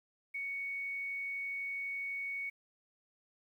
sine tone with quantisation, 2227 Hz, C#7, 7 cents sharp, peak -36 dBFS, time 0.34-2.5 s, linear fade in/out 10 ms, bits 11, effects none

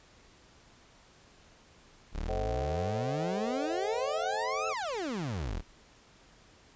30% pulse exponential two-way sweep, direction up then down, 32.7 to 1352 to 32.7 Hz, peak -30 dBFS, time 2.12-5.63 s, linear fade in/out 50 ms, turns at 4.68 s
sine chord, A diminished seventh, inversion none, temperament just, 440 / 528 / 633.6 / 760.3 Hz, A4 / C5 / Eb5 / Gb5, 0 / +16 / +31 / +47 cents, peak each -38 dBFS, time 2.28-4.74 s, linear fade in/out 20 ms
effects pink hiss -59 dBFS RMS until 6.75 s + resampled to 16000 Hz

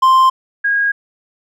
triangle / sine tone pair in turn, 1046.5 / 1637 Hz, C6 / G#6, 0 / -25 cents, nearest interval minor sixth, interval 775 cents, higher second, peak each -5 / -12 dBFS, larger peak first, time 0.02-0.3 / 0.64-0.92 s, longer neither, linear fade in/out 10 ms, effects none

